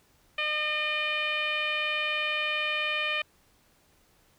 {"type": "tone with low-pass filter", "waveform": "10% pulse", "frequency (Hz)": 607, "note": "D#5", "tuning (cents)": -43, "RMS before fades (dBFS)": -29, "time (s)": [0.38, 3.22], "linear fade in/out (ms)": 5, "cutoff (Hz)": 2700, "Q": 3.8, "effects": ["pink hiss -64 dBFS RMS until 4.38 s"]}